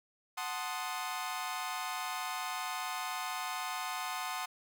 sawtooth chord, F# diminished seventh, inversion none, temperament equal, 740 / 880 / 1046.5 / 1244.5 Hz, F#5 / A5 / C6 / Eb6, 0 / 0 / 0 / 0 cents, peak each -37 / -39 / -37 / -38 dBFS, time 0.37-4.46 s, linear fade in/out 10 ms, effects none

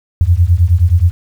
sine beating tone pair, 82.41 / 91.91 Hz, E2 / F#2, 0 / -11 cents, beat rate 9.5 Hz, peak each -10 dBFS, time 0.21-1.11 s, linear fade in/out 0 ms, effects 7-bit

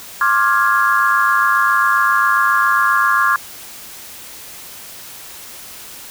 sine chord, D half-diminished seventh, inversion third, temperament equal with one note detuned, 1067.3 / 1174.7 / 1396.9 / 1661.2 Hz, C6 / D6 / F6 / Ab6, +34 / 0 / 0 / 0 cents, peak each -17 dBFS, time 0.21-3.36 s, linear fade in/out 2 ms, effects white hiss -35 dBFS RMS until 6.1 s

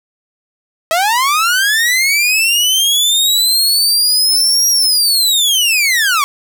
sawtooth linear two-way sweep, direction up then down, 630 to 5700 to 1091 Hz, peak -7 dBFS, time 0.91-6.24 s, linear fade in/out 0 ms, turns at 4.69 s, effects none

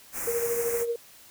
white band-stop noise, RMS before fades -33 dBFS, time 0.12-0.86 s, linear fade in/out 50 ms, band 2400 to 5900 Hz, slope 48 dB/octave
sine tone with tremolo, 469.4 Hz, A#4, 12 cents sharp, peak -23 dBFS, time 0.27-0.96 s, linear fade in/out 5 ms, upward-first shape triangle, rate 13 Hz, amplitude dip 60%
effects white hiss -52 dBFS RMS until 1.3 s

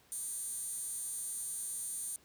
15% pulse tone with high-pass filter, 391.1 Hz, G4, 4 cents flat, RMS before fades -40 dBFS, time 0.12-2.16 s, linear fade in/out 0 ms, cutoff 9000 Hz, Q 6.1, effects pink hiss -65 dBFS RMS until 2.24 s + high-pass 80 Hz 12 dB/octave

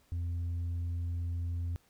sine tone, 85.9 Hz, F2, 28 cents flat, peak -29 dBFS, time 0.12-1.76 s, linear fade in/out 0 ms, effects tanh soft clip ceiling -31 dBFS + pink hiss -68 dBFS RMS until 1.89 s

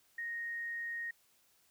sine tone, 1864.7 Hz, A#6, in tune, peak -37 dBFS, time 0.18-1.11 s, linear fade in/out 5 ms, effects white hiss -70 dBFS RMS until 1.7 s

